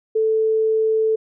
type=tone; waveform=sine; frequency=440 Hz; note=A4; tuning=in tune; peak=-15 dBFS; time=0.15-1.16 s; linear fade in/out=10 ms; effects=none